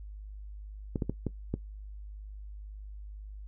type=clicks; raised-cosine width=3 ms; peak=-17 dBFS; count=5; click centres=0.958 / 1.022 / 1.096 / 1.267 / 1.54 s; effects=noise-tail reverb RT60 0.1 s tail -18 dB re dry + added 51 Hz sine -41 dBFS peak until 3.47 s